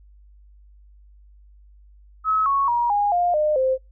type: tone with pitch steps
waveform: sine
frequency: 1286 / 1106.7 / 952.3 / 819.5 / 705.3 / 606.9 / 522.3 Hz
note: E6 / C#6 / A#5 / G#5 / F5 / D#5 / C5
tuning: -43 / -3 / +37 / -23 / +17 / -43 / -3 cents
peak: -17 dBFS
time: 2.24-3.78 s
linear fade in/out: 50 ms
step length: 220 ms
effects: noise-tail reverb RT60 0.2 s tail -24 dB re dry + added 50 Hz sine -47 dBFS peak until 3.91 s